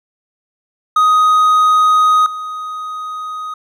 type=tone with level steps; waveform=triangle; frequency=1251 Hz; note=D#6; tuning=9 cents sharp; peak=-6 / -20 dBFS; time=0.96-3.54 s; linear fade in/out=5 ms; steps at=2.26 s; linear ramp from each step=2 ms; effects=none